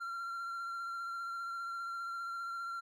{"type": "tone with vibrato", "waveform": "triangle", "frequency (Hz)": 1372, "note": "F6", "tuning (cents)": -31, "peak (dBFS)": -36, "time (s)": [0, 2.81], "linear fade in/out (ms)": 20, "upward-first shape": "triangle", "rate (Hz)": 15, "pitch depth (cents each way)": 23, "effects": []}